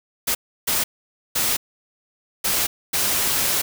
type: noise bursts at uneven times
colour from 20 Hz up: white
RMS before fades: -21 dBFS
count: 5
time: 0.27-0.35 / 0.67-0.84 / 1.35-1.57 / 2.44-2.67 / 2.93-3.62 s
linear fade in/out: 10 ms
effects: none